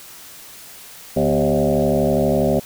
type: tone with frequency modulation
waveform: sine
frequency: 392 Hz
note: G4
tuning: in tune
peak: -14 dBFS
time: 1.16-2.6 s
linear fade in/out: 10 ms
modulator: 72.3 Hz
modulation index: 3.7
effects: white hiss -40 dBFS RMS until 2.65 s